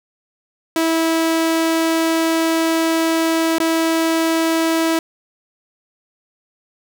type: tone with dropouts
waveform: sawtooth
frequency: 326.2 Hz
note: E4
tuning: 18 cents flat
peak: -11 dBFS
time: 0.76-4.99 s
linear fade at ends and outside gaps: 2 ms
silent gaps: 3.584-3.601 s
effects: none